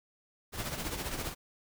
pink noise with tremolo, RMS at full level -34 dBFS, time 0.52-1.35 s, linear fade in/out 50 ms, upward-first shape triangle, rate 15 Hz, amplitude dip 65%, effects none

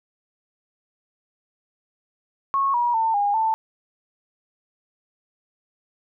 sine tone with pitch steps, 1097 / 959 / 897 / 814 / 887 Hz, C#6 / A#5 / A5 / G#5 / A5, -18 / +49 / +33 / -35 / +14 cents, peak -18 dBFS, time 2.54-3.54 s, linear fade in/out 0 ms, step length 200 ms, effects none

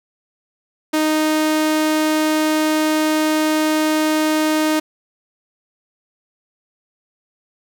sawtooth tone, 310 Hz, D#4, 6 cents flat, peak -11 dBFS, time 0.93-4.8 s, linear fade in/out 10 ms, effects none

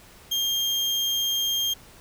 35% pulse tone, 3208 Hz, G7, 39 cents sharp, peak -21 dBFS, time 0.31-1.74 s, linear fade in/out 10 ms, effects pink hiss -50 dBFS RMS until 2 s

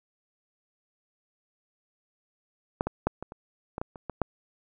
clicks, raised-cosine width 1 ms, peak -11 / -14 / -9 / -22 / -27 / -19 / -17 / -28 / -19 / -10 dBFS, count 10, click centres 2.809 / 2.87 / 3.07 / 3.226 / 3.321 / 3.781 / 3.815 / 3.958 / 4.097 / 4.217 s, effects none

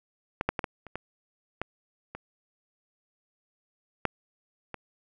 clicks, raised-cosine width 0.5 ms, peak -12 / -9 / -14 / -15 / -28 / -19 / -15 / -23 / -9 / -21 dBFS, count 10, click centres 0.411 / 0.49 / 0.592 / 0.642 / 0.867 / 0.956 / 1.616 / 2.15 / 4.053 / 4.743 s, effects none

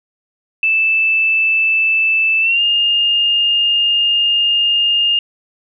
sine tone with pitch glide, 2637 to 2826 Hz, E7 to F7, 0 to +20 cents, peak -11 dBFS, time 0.63-5.19 s, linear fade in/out 2 ms, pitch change +120 cents, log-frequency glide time 2.41-2.62 s, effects none

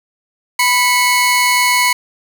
sawtooth tone pair together, 990 / 2196 Hz, B5 / C#7, +4 / -17 cents, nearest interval octave + major second, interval 1379 cents, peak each -10 dBFS, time 0.59-1.93 s, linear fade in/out 5 ms, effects none

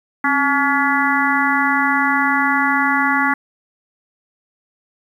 harmonic tone with a mistuned harmonic, 283.5 Hz, C#4, 39 cents sharp, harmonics 1 / 3 / 4 / 5 / 6 / 7, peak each -21 / -21 / -21 / -21 / -21 / -21 dBFS, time 0.24-3.34 s, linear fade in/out 5 ms, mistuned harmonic 1, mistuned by -92 cents, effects 8-bit

